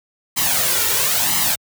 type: noise with flanger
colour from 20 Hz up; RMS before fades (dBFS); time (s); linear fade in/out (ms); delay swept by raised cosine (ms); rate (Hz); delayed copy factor
white; -18; 0.36-1.56; 20; 0.98 to 2.18; 1; +0.7
effects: high-pass 80 Hz 12 dB/octave